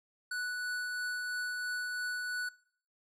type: tone with tremolo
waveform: square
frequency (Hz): 1480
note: F#6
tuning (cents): 0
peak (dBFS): -34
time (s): 0.31-2.49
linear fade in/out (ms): 5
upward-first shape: triangle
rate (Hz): 3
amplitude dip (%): 25
effects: noise-tail reverb RT60 0.6 s tail -22 dB re dry + low-pass 11000 Hz 12 dB/octave